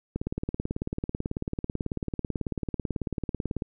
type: click train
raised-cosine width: 3 ms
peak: -16 dBFS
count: 64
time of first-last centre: 0.16-3.622 s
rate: 18.2 Hz
effects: none